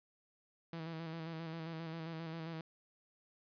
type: tone with vibrato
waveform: sawtooth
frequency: 163.2 Hz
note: E3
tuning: 17 cents flat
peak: -38 dBFS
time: 0.73-2.61 s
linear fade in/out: 2 ms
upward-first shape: square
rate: 7.5 Hz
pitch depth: 34 cents each way
effects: resampled to 11025 Hz